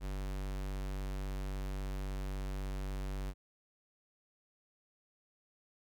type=tone; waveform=square; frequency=48.16 Hz; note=G1; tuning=30 cents flat; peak=-37 dBFS; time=0-3.34 s; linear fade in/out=50 ms; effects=none